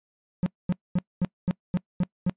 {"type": "tone bursts", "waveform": "triangle", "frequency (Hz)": 179.4, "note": "F3", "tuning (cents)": 47, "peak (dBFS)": -18, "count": 8, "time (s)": [0.43, 2.296], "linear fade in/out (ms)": 0, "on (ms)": 32, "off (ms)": 230, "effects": ["noise-tail reverb RT60 0.1 s tail -24 dB re dry", "resampled to 8000 Hz"]}